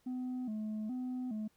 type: tone with vibrato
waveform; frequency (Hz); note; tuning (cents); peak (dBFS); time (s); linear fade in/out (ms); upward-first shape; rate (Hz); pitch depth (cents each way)
sine; 233.1; A#3; 0; -33; 0.06-1.48; 10; square; 1.2; 140
effects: tanh soft clip ceiling -35 dBFS + pink hiss -73 dBFS RMS until 1.56 s